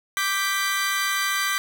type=chord; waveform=sawtooth; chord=G major; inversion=second; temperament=equal; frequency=1174.7 / 1568 / 1975.5 Hz; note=D6 / G6 / B6; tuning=0 / 0 / 0 cents; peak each=-23 dBFS; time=0.17-1.58 s; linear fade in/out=0 ms; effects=none